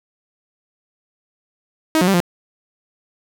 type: tone with pitch steps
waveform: sawtooth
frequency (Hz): 316.6 / 180.4 / 195.6 / 174.9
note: D#4 / F#3 / G3 / F3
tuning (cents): +30 / -44 / -4 / +3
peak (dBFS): -9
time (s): 1.95-2.202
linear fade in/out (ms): 0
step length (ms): 63
effects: none